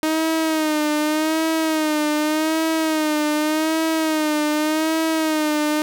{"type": "tone with vibrato", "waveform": "sawtooth", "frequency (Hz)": 311.1, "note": "D#4", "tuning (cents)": 0, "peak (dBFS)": -14, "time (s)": [0.03, 5.82], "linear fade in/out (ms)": 0, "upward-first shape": "sine", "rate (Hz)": 0.85, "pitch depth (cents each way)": 60, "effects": []}